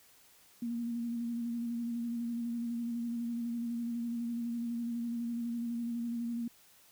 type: tone with vibrato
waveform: sine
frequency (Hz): 235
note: A#3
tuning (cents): +14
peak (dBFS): -33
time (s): 0.62-6.48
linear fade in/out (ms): 5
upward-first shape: square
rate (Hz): 12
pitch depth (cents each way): 21
effects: white hiss -62 dBFS RMS until 6.91 s